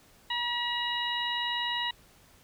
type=harmonic tone; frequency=960 Hz; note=B5; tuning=49 cents flat; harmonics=1 / 2 / 3 / 4; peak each=-34 / -34 / -34 / -34 dBFS; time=0.3-1.91 s; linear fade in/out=5 ms; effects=pink hiss -59 dBFS RMS until 2.43 s